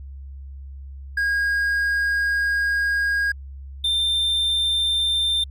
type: tone pair in turn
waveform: triangle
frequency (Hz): 1633 / 3586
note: G#6 / A7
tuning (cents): -30 / +32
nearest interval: octave + major second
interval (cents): 1362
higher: second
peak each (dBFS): -17 / -17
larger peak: neither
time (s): 1.17-3.32 / 3.84-5.44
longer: first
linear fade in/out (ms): 5
effects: added 68 Hz sine -34 dBFS peak until 5.5 s